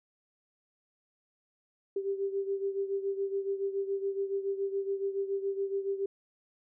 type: beating tone pair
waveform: sine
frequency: 392 / 399.1 Hz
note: G4 / G4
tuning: 0 / +31 cents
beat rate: 7.1 Hz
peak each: -31 / -36 dBFS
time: 1.96-6.06 s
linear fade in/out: 5 ms
effects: none